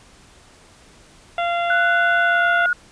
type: harmonic tone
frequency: 690 Hz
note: F5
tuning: 21 cents flat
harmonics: 1 / 2 / 3 / 4 / 5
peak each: -20 / -26 / -30 / -32 / -34 dBFS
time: 1.38-2.66 s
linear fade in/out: 2 ms
type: tone with pitch glide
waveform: sine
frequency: 1480 to 1443.7 Hz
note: F#6 to F#6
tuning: 0 to -43 cents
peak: -16 dBFS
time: 1.7-2.73 s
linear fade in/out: 2 ms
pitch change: -43 cents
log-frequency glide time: 2.26-2.45 s
effects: pink hiss -49 dBFS RMS until 2.91 s + resampled to 22050 Hz